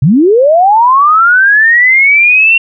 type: linear sweep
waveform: sine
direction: up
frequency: 116.54 to 2747 Hz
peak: -3 dBFS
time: 0.02-2.58 s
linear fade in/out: 5 ms
effects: none